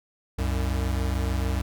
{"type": "tone pair together", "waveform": "square", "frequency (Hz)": [64.56, 91.3], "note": ["C2", "F#2"], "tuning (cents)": [-23, -23], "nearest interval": "tritone", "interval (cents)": 600, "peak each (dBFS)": [-26, -29], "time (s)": [0.38, 1.62], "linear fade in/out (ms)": 10, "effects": []}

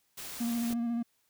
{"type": "noise", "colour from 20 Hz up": "white", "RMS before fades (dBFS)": -42, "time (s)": [0.17, 0.74], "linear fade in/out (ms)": 10}
{"type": "tone with vibrato", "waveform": "triangle", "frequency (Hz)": 234.8, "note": "A#3", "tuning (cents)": 13, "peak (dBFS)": -27, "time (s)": [0.4, 1.03], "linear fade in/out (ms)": 10, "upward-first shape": "square", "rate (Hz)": 14, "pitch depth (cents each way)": 20}
{"type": "clicks", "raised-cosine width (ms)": 2, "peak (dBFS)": -32, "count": 2, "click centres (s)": [0.707, 0.727]}
{"effects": ["white hiss -73 dBFS RMS until 1.29 s"]}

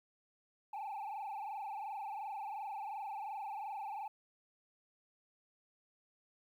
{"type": "tone with frequency modulation", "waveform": "sine", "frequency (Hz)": 830.6, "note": "G#5", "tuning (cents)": 0, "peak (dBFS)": -37, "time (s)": [0.73, 4.08], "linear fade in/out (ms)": 5, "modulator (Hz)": 22.8, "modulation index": 2.4, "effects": ["tanh soft clip ceiling -39 dBFS", "12-bit"]}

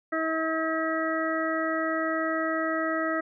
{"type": "harmonic tone", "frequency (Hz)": 321, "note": "E4", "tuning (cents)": -46, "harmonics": [1, 2, 4, 5, 6], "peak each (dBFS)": [-30, -30, -31, -36, -33], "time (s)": [0.12, 3.21], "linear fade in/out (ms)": 10, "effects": []}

